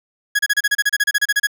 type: tone bursts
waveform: 40% pulse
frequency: 1666 Hz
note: G#6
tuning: 5 cents sharp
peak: -12 dBFS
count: 16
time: 0.35-1.471 s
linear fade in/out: 10 ms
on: 41 ms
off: 31 ms
effects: none